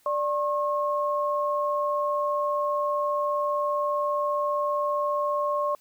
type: tone pair together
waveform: sine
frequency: 588 / 1081.5 Hz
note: D5 / C#6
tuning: +2 / -43 cents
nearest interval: major seventh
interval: 1055 cents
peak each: -26 dBFS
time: 0.06-5.75 s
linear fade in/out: 2 ms
effects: white hiss -62 dBFS RMS until 5.8 s